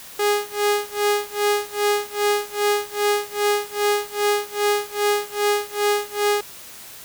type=tone with tremolo; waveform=sawtooth; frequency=412.9 Hz; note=G#4; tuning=10 cents flat; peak=-12 dBFS; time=0.19-6.41 s; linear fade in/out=5 ms; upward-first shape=sine; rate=2.5 Hz; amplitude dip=95%; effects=white hiss -40 dBFS RMS until 7.04 s